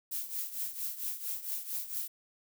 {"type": "noise with tremolo", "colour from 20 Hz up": "violet", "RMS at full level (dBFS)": -34, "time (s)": [0.11, 2.08], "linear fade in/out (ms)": 10, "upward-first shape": "triangle", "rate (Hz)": 4.4, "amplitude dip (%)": 80, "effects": []}